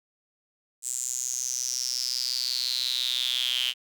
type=tone with high-pass filter sweep; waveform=sawtooth; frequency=125.7 Hz; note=B2; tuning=31 cents sharp; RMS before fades=-29 dBFS; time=0.82-3.74 s; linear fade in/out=50 ms; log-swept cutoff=7700 to 3000 Hz; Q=9.2; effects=none